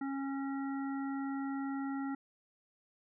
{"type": "harmonic tone", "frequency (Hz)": 273.8, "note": "C#4", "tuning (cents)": -21, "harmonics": [1, 3, 5, 7], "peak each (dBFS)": [-35, -45, -47, -52], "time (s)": [0.01, 2.15], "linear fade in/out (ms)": 5, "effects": []}